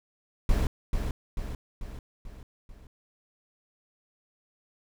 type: noise with echo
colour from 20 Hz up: brown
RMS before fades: -23 dBFS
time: 0.49-0.67 s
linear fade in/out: 2 ms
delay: 440 ms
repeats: 5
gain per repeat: -5 dB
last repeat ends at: 2.87 s
effects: none